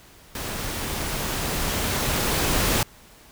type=noise with level ramp; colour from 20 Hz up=pink; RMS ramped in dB=-31 to -21 dBFS; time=0.35-2.83 s; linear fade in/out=2 ms; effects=pink hiss -50 dBFS RMS until 3.31 s